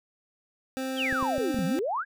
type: tone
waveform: 25% pulse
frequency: 262.8 Hz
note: C4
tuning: 8 cents sharp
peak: -26 dBFS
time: 0.77-1.79 s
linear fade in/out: 0 ms
type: exponential two-way sweep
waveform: sine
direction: down then up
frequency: 3502 to 159.7 to 1724 Hz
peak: -26 dBFS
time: 0.96-2.05 s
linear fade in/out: 50 ms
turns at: 1.65 s
type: clicks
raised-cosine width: 3 ms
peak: -23 dBFS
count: 5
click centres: 1.127 / 1.227 / 1.381 / 1.545 / 1.589 s
effects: none